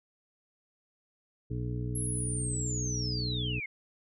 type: harmonic tone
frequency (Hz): 61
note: B1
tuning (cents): -21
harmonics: 1 / 2 / 3 / 4 / 5 / 7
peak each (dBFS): -38 / -33 / -43 / -45 / -42 / -44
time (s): 1.5-3.6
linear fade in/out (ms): 10
type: linear sweep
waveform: sine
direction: down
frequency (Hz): 11175 to 2100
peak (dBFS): -34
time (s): 1.95-3.66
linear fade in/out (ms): 5
effects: none